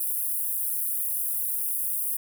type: high-pass noise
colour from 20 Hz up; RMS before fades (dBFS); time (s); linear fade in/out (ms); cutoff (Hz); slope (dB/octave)
pink; -28; 0-2.17; 5; 10000; 48
effects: none